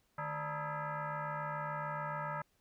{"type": "tone with frequency modulation", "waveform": "sine", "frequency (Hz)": 152, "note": "D#3", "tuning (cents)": -40, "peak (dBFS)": -36, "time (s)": [0.18, 2.42], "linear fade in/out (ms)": 5, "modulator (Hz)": 371, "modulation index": 4, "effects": ["pink hiss -75 dBFS RMS until 2.6 s"]}